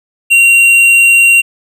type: tone with tanh clipping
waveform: sine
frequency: 2755 Hz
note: F7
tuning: 24 cents flat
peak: -5 dBFS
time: 0.3-1.42 s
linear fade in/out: 20 ms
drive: 10 dB
effects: none